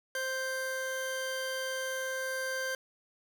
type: tone pair together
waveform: 40% pulse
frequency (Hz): 523.3 / 1569.6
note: C5 / G6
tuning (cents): 0 / +2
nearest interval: octave + perfect fifth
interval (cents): 1902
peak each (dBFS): -35 / -34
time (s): 0.15-2.75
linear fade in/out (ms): 2
effects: none